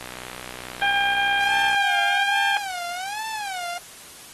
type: click train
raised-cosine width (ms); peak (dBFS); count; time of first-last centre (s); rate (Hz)
0.3; -19; 109; 0.01-1.746; 62.2
type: harmonic tone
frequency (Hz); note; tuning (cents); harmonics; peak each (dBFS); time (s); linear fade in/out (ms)
801; G5; +37; 1 / 2 / 3 / 4; -23 / -22 / -28 / -28; 0.82-2.57; 0
type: tone with vibrato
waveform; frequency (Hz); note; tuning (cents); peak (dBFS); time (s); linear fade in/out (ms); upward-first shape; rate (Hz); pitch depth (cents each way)
sawtooth; 784; G5; 0; -25; 1.4-3.78; 2; sine; 1.2; 210
effects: white hiss -43 dBFS RMS until 4.33 s + AAC 32 kbps